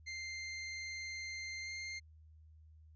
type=tone with pitch glide; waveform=sawtooth; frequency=2093 to 2108 Hz; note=C7 to C7; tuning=0 to +12 cents; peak=-38 dBFS; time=0.06-2 s; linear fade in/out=20 ms; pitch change=+12 cents; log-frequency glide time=1.63-1.69 s; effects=added 78 Hz sine -57 dBFS peak until 2.95 s + resampled to 16000 Hz